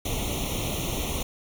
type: noise with comb filter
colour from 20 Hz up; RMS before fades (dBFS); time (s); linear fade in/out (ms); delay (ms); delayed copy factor
pink; -29; 0.05-1.23; 5; 0.31; +0.95
effects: none